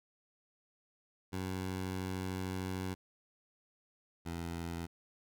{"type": "tone pair in turn", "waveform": "15% pulse", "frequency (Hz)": [93.3, 84.64], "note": ["F#2", "E2"], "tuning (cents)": [15, 46], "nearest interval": "major second", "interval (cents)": 169, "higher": "first", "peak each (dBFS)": [-30, -32], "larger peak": "first", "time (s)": [[1.32, 2.95], [4.25, 4.87]], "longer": "first", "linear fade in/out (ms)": 20, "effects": []}